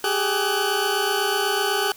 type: tone cluster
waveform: 20% pulse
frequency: 390.3 / 418.3 / 1502 Hz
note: G4 / G#4 / F#6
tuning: -8 / +12 / +26 cents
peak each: -20 dBFS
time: 0.04-1.92 s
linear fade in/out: 2 ms
effects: white hiss -46 dBFS RMS until 1.96 s